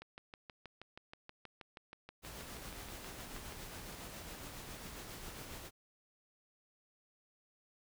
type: click train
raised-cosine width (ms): 0.3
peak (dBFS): -33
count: 23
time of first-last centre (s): 0.02-3.523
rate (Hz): 6.28
type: noise with tremolo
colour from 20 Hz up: pink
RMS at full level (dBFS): -47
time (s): 2.22-5.71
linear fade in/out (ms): 50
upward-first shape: sine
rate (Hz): 7.3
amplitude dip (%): 30
effects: none